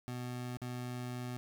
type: tone with dropouts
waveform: 25% pulse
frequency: 123.9 Hz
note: B2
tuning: 6 cents sharp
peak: -35 dBFS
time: 0.08-1.37 s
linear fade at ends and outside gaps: 0 ms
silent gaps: 0.571-0.617 s
effects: none